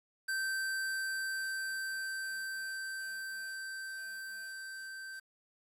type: tone with level ramp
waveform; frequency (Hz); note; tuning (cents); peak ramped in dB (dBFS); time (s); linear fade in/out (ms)
square; 1556; G6; -13; -33 to -44; 0.28-5.2; 10
effects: resampled to 32000 Hz + 10-bit